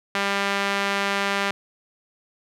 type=tone with band-pass filter; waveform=sawtooth; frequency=198.9 Hz; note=G3; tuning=25 cents sharp; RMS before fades=-24 dBFS; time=0.15-1.51 s; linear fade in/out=2 ms; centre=2000 Hz; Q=0.84; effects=none